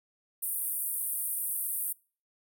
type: band-pass noise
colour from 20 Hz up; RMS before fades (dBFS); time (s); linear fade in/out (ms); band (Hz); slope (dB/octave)
white; -33; 0.42-1.93; 10; 8800 to 16000; 96
effects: noise-tail reverb RT60 0.4 s tail -25 dB re dry